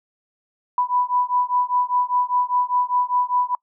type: beating tone pair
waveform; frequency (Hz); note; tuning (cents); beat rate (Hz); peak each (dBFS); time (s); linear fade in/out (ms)
sine; 987 / 992; B5 / B5; -1 / +7; 5; -21; 0.78-3.55; 2
effects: noise-tail reverb RT60 0.1 s tail -26 dB re dry